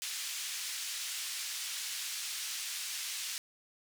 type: band-pass noise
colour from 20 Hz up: white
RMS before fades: -39 dBFS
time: 0.02-3.38 s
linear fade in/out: 0 ms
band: 2200 to 7700 Hz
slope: 12 dB/octave
effects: none